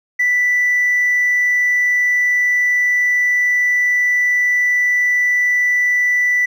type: tone with hard clipping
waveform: triangle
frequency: 1975.5 Hz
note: B6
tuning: in tune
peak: -12 dBFS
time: 0.19-6.46 s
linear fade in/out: 10 ms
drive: 2 dB
effects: none